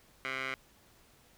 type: tone with band-pass filter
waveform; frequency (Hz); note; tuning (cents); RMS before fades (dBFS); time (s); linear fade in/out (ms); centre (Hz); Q
15% pulse; 132.2; C3; +18; -37; 0.25-0.54; 0; 2000; 2.7
effects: pink hiss -63 dBFS RMS until 1.37 s